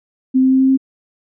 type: tone with pitch steps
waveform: sine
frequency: 260 / 261.5 / 263 / 264.5 / 266.1 Hz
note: C4 / C4 / C4 / C4 / C4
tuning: -11 / -1 / +9 / +19 / +29 cents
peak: -9 dBFS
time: 0.34-0.775 s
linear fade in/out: 20 ms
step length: 87 ms
effects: none